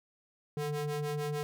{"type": "ring-modulated tone", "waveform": "square", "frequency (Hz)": 146.83, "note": "D3", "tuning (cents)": 0, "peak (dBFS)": -30, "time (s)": [0.57, 1.43], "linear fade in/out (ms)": 0, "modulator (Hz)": 297, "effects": []}